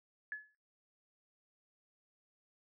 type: tone with exponential decay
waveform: sine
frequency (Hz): 1708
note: G#6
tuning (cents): +48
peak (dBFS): -35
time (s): 0.32-0.55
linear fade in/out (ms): 1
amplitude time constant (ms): 48
effects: noise-tail reverb RT60 0.3 s tail -24 dB re dry